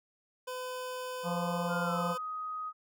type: tone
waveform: 25% pulse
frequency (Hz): 506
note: B4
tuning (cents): +42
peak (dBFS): -33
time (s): 0.47-2.18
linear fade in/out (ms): 10
type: harmonic tone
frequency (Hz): 174.61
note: F3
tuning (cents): 0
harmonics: 1 / 3 / 4 / 5 / 6 / 7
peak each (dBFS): -34 / -39 / -40 / -41 / -42 / -42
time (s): 1.23-2.16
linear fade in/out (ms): 50
type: tone with pitch glide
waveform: sine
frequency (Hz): 1407 to 1253.5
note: F6 to D#6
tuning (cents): +12 to +12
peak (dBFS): -35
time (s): 1.68-2.73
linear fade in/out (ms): 50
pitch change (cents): -200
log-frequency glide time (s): 1.83-2.03
effects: none